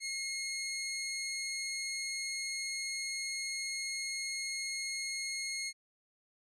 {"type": "tone", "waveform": "15% pulse", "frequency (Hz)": 2157, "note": "C#7", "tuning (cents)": -48, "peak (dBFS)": -29, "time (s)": [0, 5.73], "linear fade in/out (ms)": 50, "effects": ["low-pass 10000 Hz 12 dB/octave"]}